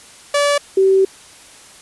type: tone pair in turn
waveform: sawtooth / sine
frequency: 576 / 384.4 Hz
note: D5 / G4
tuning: -34 / -34 cents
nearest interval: perfect fifth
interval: 700 cents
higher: first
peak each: -9 dBFS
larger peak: neither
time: 0.34-0.58 / 0.77-1.05 s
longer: second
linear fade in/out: 5 ms
effects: white hiss -42 dBFS RMS until 1.81 s + resampled to 24000 Hz